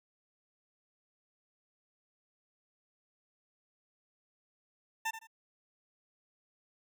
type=tone with echo; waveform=20% pulse; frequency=895 Hz; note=A5; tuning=29 cents sharp; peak=-27 dBFS; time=5.05-5.11 s; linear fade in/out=10 ms; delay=81 ms; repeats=2; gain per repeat=-11 dB; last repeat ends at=5.272 s; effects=none